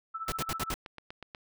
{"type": "tone with tremolo", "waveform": "sine", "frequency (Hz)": 1318.5, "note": "E6", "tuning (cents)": 0, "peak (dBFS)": -31, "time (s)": [0.14, 0.74], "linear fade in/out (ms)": 10, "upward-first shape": "triangle", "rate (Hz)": 15, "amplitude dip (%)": 90}
{"type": "noise bursts", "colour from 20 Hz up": "pink", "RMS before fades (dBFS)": -33, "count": 5, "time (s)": [0.28, 0.741], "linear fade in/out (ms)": 2, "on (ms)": 41, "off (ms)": 64}
{"type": "click train", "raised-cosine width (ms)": 0.3, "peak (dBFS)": -26, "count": 6, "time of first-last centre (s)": [0.74, 1.348], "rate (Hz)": 8.22}
{"effects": []}